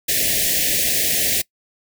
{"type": "band-stop noise", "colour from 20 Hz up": "white", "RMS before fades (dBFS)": -19, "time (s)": [0.08, 1.42], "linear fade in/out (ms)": 10, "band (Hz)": [710, 1700], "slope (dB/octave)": 96, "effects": ["noise-tail reverb RT60 0.1 s tail -23 dB re dry"]}